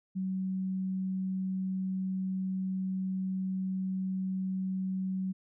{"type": "tone", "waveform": "sine", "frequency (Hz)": 188.5, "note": "F#3", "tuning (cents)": 32, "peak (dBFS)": -30, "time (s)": [0.15, 5.33], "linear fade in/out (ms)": 20, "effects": []}